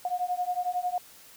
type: beating tone pair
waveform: sine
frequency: 715 / 726 Hz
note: F5 / F#5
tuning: +41 / -33 cents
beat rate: 11 Hz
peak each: -30 dBFS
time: 0.05-0.98 s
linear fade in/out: 2 ms
effects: white hiss -52 dBFS RMS until 1.36 s